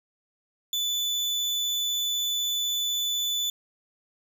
35% pulse tone, 3488 Hz, A7, 16 cents flat, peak -23 dBFS, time 0.73-3.5 s, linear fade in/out 2 ms, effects none

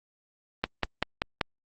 click train, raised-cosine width 0.3 ms, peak -8 dBFS, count 5, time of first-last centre 0.64-1.412 s, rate 5.18 Hz, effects Opus 24 kbps

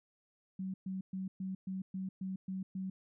sine tone bursts, 189.2 Hz, F#3, 39 cents sharp, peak -36 dBFS, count 9, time 0.59-2.9 s, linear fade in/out 5 ms, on 150 ms, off 120 ms, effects none

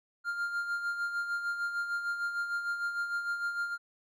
triangle tone with tremolo, 1400 Hz, F6, 4 cents sharp, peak -27 dBFS, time 0.24-3.78 s, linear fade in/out 50 ms, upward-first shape sine, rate 6.6 Hz, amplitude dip 55%, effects none

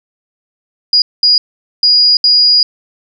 sine tone bursts at uneven times, 4887 Hz, D#8, 32 cents flat, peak -5 dBFS, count 4, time 0.93-1.02 / 1.23-1.38 / 1.83-2.17 / 2.24-2.63 s, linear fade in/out 2 ms, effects none

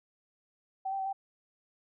sine tone with pitch steps, 767 / 782 / 767 / 782 Hz, G5 / G5 / G5 / G5, -38 / -4 / -38 / -4 cents, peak -31 dBFS, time 0.85-1.13 s, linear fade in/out 10 ms, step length 70 ms, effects none

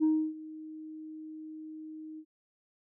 sine tone with ADSR envelope, 312.4 Hz, D#4, 7 cents sharp, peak -20 dBFS, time 0-2.25 s, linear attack 35 ms, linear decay 300 ms, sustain -21 dB, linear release 64 ms, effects tanh soft clip ceiling -20 dBFS

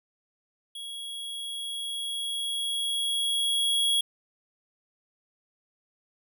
square tone with level ramp, 3322 Hz, G#7, in tune, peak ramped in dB -37 to -22 dBFS, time 0.75-4.01 s, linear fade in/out 5 ms, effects none

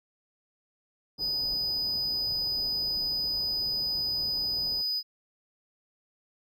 triangle tone, 4980 Hz, D#8, 1 cent sharp, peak -26 dBFS, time 1.18-5.03 s, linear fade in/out 50 ms
pink low-pass noise, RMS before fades -46 dBFS, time 1.18-4.82 s, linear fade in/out 10 ms, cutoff 910 Hz, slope 24 dB/octave
effects none

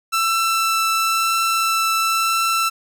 sawtooth tone with vibrato, 1332 Hz, E6, 18 cents sharp, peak -13 dBFS, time 0.12-2.7 s, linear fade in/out 20 ms, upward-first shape triangle, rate 0.97 Hz, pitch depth 9 cents each way, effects none

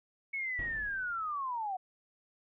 sine linear sweep, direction down, 2217 to 728 Hz, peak -33 dBFS, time 0.33-1.77 s, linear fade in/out 10 ms
brown noise with exponential decay, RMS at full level -40 dBFS, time 0.59-1.51 s, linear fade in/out 0 ms, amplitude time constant 200 ms
effects resampled to 8000 Hz

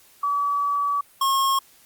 sine / square tone pair in turn, 1144 / 1082 Hz, D6 / C#6, -46 / -42 cents, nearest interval minor second, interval 96 cents, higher first, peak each -20 / -19 dBFS, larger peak second, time 0.23-1.01 / 1.21-1.59 s, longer first, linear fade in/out 5 ms, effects white hiss -54 dBFS RMS until 1.85 s + Opus 48 kbps

